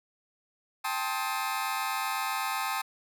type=chord; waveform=sawtooth; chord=A half-diminished seventh; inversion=third; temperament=just; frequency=792 / 880 / 1056 / 1267.2 Hz; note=G5 / A5 / C6 / Eb6; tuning=+18 / 0 / +16 / +31 cents; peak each=-31 dBFS; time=0.84-2.82 s; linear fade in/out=10 ms; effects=none